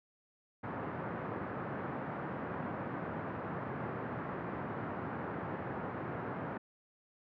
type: band-pass noise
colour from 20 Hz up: pink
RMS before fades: -40 dBFS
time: 0.63-6.58 s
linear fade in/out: 10 ms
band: 110 to 1600 Hz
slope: 24 dB/octave
effects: none